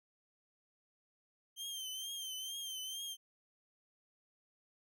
sawtooth tone with vibrato, 3136 Hz, G7, in tune, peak -38 dBFS, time 1.56-3.17 s, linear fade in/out 50 ms, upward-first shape triangle, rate 2.2 Hz, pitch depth 75 cents each way, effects none

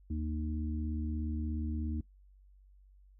harmonic tone, 76.9 Hz, D#2, 20 cents flat, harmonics 1 / 3 / 4, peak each -34 / -39 / -42 dBFS, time 0.1-2.01 s, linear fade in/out 5 ms, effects noise-tail reverb RT60 0.1 s tail -20 dB re dry + added 48 Hz sine -57 dBFS peak until 3.19 s

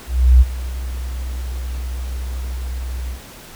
sine tone with ADSR envelope, 62.7 Hz, B1, 27 cents sharp, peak -4 dBFS, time 0.06-3.21 s, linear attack 350 ms, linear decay 31 ms, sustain -18 dB, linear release 110 ms, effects pink hiss -39 dBFS RMS until 3.55 s

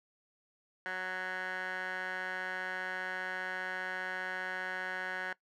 15% pulse tone with band-pass filter, 185 Hz, F#3, in tune, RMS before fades -38 dBFS, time 0.86-5.33 s, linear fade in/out 0 ms, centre 1500 Hz, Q 4.1, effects noise-tail reverb RT60 0.1 s tail -20 dB re dry

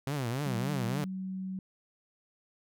sawtooth tone with vibrato, 130.81 Hz, C3, in tune, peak -27 dBFS, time 0.07-1.04 s, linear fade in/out 0 ms, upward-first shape triangle, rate 3.5 Hz, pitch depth 260 cents each way
sine tone, 188.6 Hz, F#3, 33 cents sharp, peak -34 dBFS, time 0.46-1.59 s, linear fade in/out 2 ms
effects none

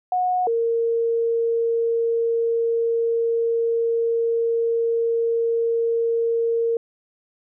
sine tone pair in turn, 730 / 461.6 Hz, F#5 / A#4, -24 / -17 cents, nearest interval minor sixth, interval 793 cents, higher first, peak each -18 dBFS, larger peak neither, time 0.12-0.47 / 0.47-6.77 s, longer second, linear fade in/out 2 ms, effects none

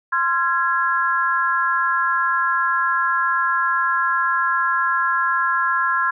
sine chord, F minor, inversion second, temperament equal with one note detuned, 1046.5 / 1369 / 1661.2 Hz, C6 / F6 / Ab6, 0 / -35 / 0 cents, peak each -21 dBFS, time 0.12-6.11 s, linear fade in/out 10 ms, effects none

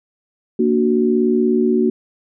sine chord, Bb augmented, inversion none, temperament equal, 233.1 / 293.7 / 370 Hz, Bb3 / D4 / F#4, 0 / 0 / 0 cents, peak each -16 / -21 / -16 dBFS, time 0.59-1.9 s, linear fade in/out 5 ms, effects none

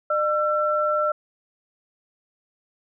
sine tone pair together, 604.2 / 1345 Hz, D5 / E6, +49 / +34 cents, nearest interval octave + major second, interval 1385 cents, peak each -22 dBFS, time 0.1-1.12 s, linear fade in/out 5 ms, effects none

